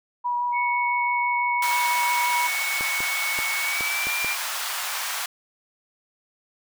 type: tone with vibrato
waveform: sine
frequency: 969 Hz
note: B5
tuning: 33 cents flat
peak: -22 dBFS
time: 0.24-2.48 s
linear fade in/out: 20 ms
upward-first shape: sine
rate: 6 Hz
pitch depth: 10 cents each way
type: tone with pitch glide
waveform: sine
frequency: 2217 to 2376 Hz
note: C#7 to D7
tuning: 0 to +20 cents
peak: -25 dBFS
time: 0.52-4.37 s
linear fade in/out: 50 ms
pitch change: +120 cents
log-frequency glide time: 3.6-4.12 s
type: high-pass noise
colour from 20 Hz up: pink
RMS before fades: -29 dBFS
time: 1.62-5.26 s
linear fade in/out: 5 ms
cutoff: 850 Hz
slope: 24 dB/octave
type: clicks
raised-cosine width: 1 ms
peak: -19 dBFS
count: 6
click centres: 2.809 / 3.005 / 3.389 / 3.808 / 4.07 / 4.246 s
effects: none